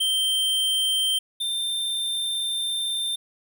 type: tone pair in turn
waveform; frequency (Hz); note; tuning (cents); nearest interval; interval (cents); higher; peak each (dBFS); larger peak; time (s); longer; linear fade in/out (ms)
square; 3136 / 3589; G7 / A7; 0 / +34; major second; 234; second; -21 / -25; first; 0-1.19 / 1.4-3.16; second; 10
effects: none